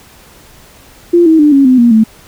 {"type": "tone with pitch steps", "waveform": "sine", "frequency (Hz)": [345.6, 320.6, 297.4, 275.9, 255.9, 237.4, 220.2], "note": ["F4", "E4", "D4", "C#4", "C4", "A#3", "A3"], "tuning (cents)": [-18, -48, 22, -8, -38, 32, 2], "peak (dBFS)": -3, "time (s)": [1.13, 2.04], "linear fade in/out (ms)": 10, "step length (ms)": 130, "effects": ["pink hiss -40 dBFS RMS until 2.27 s"]}